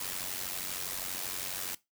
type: noise with amplitude modulation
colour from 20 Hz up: white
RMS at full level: -34 dBFS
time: 0-1.75 s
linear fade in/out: 5 ms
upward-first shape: sine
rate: 92.5 Hz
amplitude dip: 70%
effects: noise-tail reverb RT60 0.2 s tail -19 dB re dry